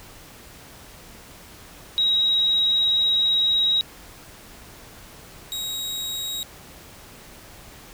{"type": "tone pair in turn", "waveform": ["sine", "sawtooth"], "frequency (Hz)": [3821, 3805], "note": ["A#7", "A#7"], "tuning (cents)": [42, 35], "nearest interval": "unison", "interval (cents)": 7, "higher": "first", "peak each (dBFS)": [-17, -24], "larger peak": "first", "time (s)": [[1.98, 3.81], [5.52, 6.43]], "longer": "first", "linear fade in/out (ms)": 0, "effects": ["pink hiss -45 dBFS RMS until 7.93 s"]}